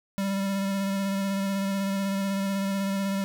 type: tone with vibrato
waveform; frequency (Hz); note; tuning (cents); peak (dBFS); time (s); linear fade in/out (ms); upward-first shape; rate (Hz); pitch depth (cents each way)
square; 196; G3; 0; -26; 0.18-3.24; 0; square; 16; 15
effects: none